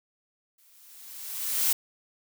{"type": "noise with exponential growth", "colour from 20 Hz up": "blue", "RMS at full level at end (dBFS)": -22, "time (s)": [0.58, 1.73], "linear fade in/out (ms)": 5, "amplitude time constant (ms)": 250, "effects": []}